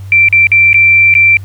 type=tone with dropouts; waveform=sine; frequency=2349 Hz; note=D7; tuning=in tune; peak=-3 dBFS; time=0.12-1.37 s; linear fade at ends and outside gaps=1 ms; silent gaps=0.286-0.326 / 0.47-0.517 / 0.731-0.743 / 1.14-1.151 s; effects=added 97 Hz sine -23 dBFS peak until 1.44 s + pink hiss -44 dBFS RMS until 1.44 s